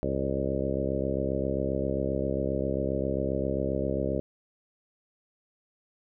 harmonic tone with a mistuned harmonic, 67.5 Hz, C#2, 45 cents flat, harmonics 1 / 2 / 3 / 4 / 5 / 6 / 7 / 8 / 9, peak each -35 / -35 / -35 / -35 / -35 / -35 / -35 / -35 / -35 dBFS, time 0.03-4.2 s, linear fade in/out 0 ms, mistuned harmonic 9, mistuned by -20 cents, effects none

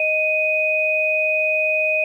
sine tone pair together, 622.3 / 2495 Hz, D#5 / D#7, 0 / +4 cents, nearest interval 2 octaves, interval 2404 cents, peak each -21 / -18 dBFS, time 0-2.04 s, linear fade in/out 2 ms, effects 9-bit

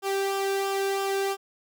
sawtooth tone with flanger, 392 Hz, G4, in tune, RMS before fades -27 dBFS, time 0.02-1.37 s, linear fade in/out 50 ms, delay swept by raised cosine 0.47 to 0.99 ms, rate 3 Hz, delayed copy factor -0.55, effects none

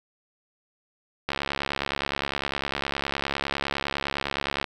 click train, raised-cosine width 0.3 ms, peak -10 dBFS, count 235, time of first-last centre 1.29-4.642 s, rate 69.8 Hz, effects 8-bit

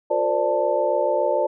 sine tone cluster, 356 / 456.4 / 520 / 587 / 883 Hz, F4 / A#4 / C5 / D5 / A5, +33 / -37 / -11 / -1 / +6 cents, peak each -28 / -28 / -24 / -21 / -26 dBFS, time 0.1-1.47 s, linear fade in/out 10 ms, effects none

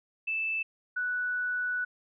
sine tone pair in turn, 2637 / 1480 Hz, E7 / F#6, 0 / 0 cents, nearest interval minor seventh, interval 1000 cents, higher first, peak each -28 dBFS, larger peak neither, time 0.27-0.63 / 0.96-1.85 s, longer second, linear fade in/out 10 ms, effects none

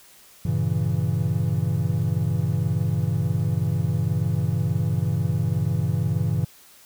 triangle chord, G diminished seventh, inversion none, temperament equal, 98 / 116.54 / 138.59 / 164.81 Hz, G2 / Bb2 / Db3 / Fb3, 0 / 0 / 0 / 0 cents, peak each -24 dBFS, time 0.45-6.45 s, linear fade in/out 5 ms, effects white hiss -51 dBFS RMS until 6.85 s

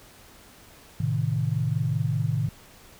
sine chord, A diminished, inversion none, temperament equal, 110 / 130.81 / 155.56 Hz, A2 / C3 / Eb3, 0 / 0 / 0 cents, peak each -27 dBFS, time 1-2.49 s, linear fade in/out 5 ms, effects pink hiss -51 dBFS RMS until 2.99 s

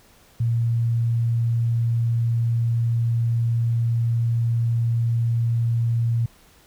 sine tone, 116.54 Hz, A#2, in tune, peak -18 dBFS, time 0.4-6.26 s, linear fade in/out 5 ms, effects pink hiss -54 dBFS RMS until 6.66 s

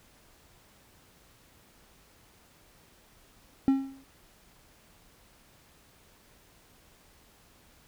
triangle tone with exponential decay, 270 Hz, C#4, 45 cents flat, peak -15 dBFS, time 3.68-4.04 s, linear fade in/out 0 ms, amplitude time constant 77 ms, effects pink hiss -60 dBFS RMS until 7.87 s

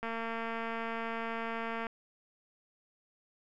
click train, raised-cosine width 0.5 ms, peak -23 dBFS, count 420, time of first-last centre 0.03-1.868 s, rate 228 Hz, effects none

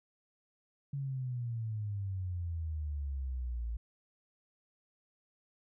sine exponential sweep, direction down, 141.6 to 55.6 Hz, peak -34 dBFS, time 0.93-3.77 s, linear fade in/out 5 ms, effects none

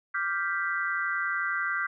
sine chord, G dominant seventh, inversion second, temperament equal, 1174.7 / 1396.9 / 1568 / 1975.5 Hz, D6 / F6 / G6 / B6, 0 / 0 / 0 / 0 cents, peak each -34 / -32 / -30 / -34 dBFS, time 0.14-1.87 s, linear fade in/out 10 ms, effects none

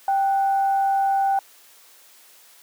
sine tone with frequency modulation, 784 Hz, G5, in tune, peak -17 dBFS, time 0.08-1.39 s, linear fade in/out 2 ms, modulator 694 Hz, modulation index 0.23, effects white hiss -51 dBFS RMS until 2.62 s + high-pass 400 Hz 12 dB/octave

